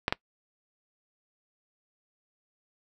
clicks, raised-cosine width 0.3 ms, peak -8 dBFS, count 2, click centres 0.081 / 0.125 s, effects noise-tail reverb RT60 0.1 s tail -23 dB re dry

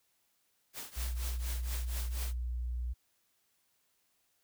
white noise with tremolo, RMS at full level -41 dBFS, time 0.73-2.35 s, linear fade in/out 50 ms, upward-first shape triangle, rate 4.2 Hz, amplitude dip 90%
sine tone, 60.5 Hz, B1, 35 cents flat, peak -33 dBFS, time 0.96-2.94 s, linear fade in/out 20 ms
effects white hiss -75 dBFS RMS until 4.43 s

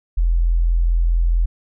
sine tone, 42.31 Hz, E1, 46 cents sharp, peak -13 dBFS, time 0.17-1.46 s, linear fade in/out 10 ms, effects none

